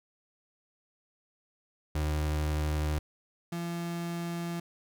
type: tone pair in turn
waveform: 35% pulse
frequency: 76 / 170.61 Hz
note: D#2 / F3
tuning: -40 / -40 cents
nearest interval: octave + major second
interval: 1400 cents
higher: second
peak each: -26 / -31 dBFS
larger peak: first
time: 1.95-2.99 / 3.52-4.6 s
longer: second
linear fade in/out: 5 ms
effects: none